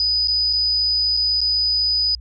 sine tone with dropouts, 4978 Hz, D#8, in tune, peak -16 dBFS, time 0-2.15 s, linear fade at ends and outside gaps 1 ms, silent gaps 0.274-0.282 / 0.529-0.533 / 1.168-1.172 / 1.406-1.414 s, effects added 60 Hz sine -34 dBFS peak until 2.2 s

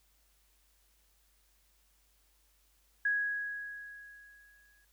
sine tone with exponential decay, 1661.2 Hz, G#6, in tune, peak -26 dBFS, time 3.05-4.85 s, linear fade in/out 5 ms, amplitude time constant 390 ms, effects added 50 Hz sine -70 dBFS peak until 4.92 s + white hiss -71 dBFS RMS until 4.92 s

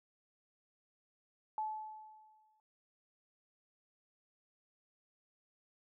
sine tone with exponential decay, 864 Hz, A5, 32 cents flat, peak -33 dBFS, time 1.58-2.6 s, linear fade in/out 1 ms, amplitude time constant 220 ms, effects none

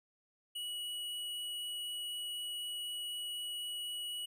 square tone, 2926 Hz, F#7, 20 cents flat, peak -39 dBFS, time 0.55-4.26 s, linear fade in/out 10 ms, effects none

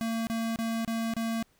square tone bursts, 227.1 Hz, A#3, 45 cents flat, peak -29 dBFS, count 5, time 0.01-1.426 s, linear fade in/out 0 ms, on 260 ms, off 29 ms, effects pink hiss -67 dBFS RMS until 1.59 s

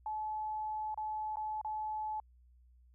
sine tone with dropouts, 860 Hz, A5, 40 cents flat, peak -35 dBFS, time 0.06-2.2 s, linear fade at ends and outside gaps 2 ms, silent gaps 0.944-0.975 / 1.358-1.369 / 1.614-1.647 s, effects added 61 Hz sine -60 dBFS peak until 2.94 s

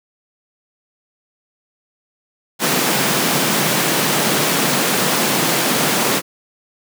pink high-pass noise, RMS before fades -17 dBFS, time 2.59-6.22 s, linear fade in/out 50 ms, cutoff 140 Hz, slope 48 dB/octave, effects none

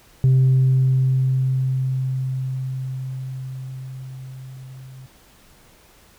sine tone with level ramp, 130.81 Hz, C3, in tune, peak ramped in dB -9 to -37 dBFS, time 0.24-5.06 s, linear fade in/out 0 ms, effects tanh soft clip ceiling -10 dBFS + pink hiss -52 dBFS RMS until 6.18 s

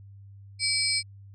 sine tone cluster, 2290 / 4256 / 4916 / 5210 / 8420 Hz, D7 / C8 / D#8 / E8 / C9, -44 / +29 / -22 / -21 / +10 cents, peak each -30 dBFS, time 0.59-1.03 s, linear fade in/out 50 ms, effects added 99 Hz sine -45 dBFS peak until 1.34 s

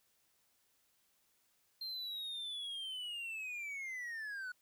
triangle linear sweep, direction down, 4186 to 1454 Hz, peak -39 dBFS, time 1.81-4.52 s, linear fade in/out 5 ms, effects white hiss -75 dBFS RMS until 4.61 s

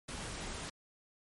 pink noise, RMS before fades -42 dBFS, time 0.08-0.7 s, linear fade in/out 10 ms, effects MP3 48 kbps

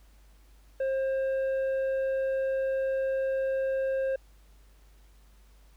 sine tone with tanh clipping, 533 Hz, C5, 32 cents sharp, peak -27 dBFS, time 0.8-4.16 s, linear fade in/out 5 ms, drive 6 dB, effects added 50 Hz sine -54 dBFS peak until 5.76 s + pink hiss -65 dBFS RMS until 5.76 s

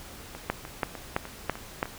two click trains, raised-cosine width 0.5 ms, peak -23 / -10 dBFS, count 6 / 5, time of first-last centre 0.35-1.856 / 0.5-1.829 s, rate 3.32 / 3.01 Hz, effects pink hiss -45 dBFS RMS until 1.98 s

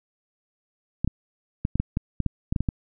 clicks, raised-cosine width 5 ms, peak -11 dBFS, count 12, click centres 1.046 / 1.076 / 1.651 / 1.756 / 1.8 / 1.971 / 2.203 / 2.263 / 2.525 / 2.562 / 2.606 / 2.688 s, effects none

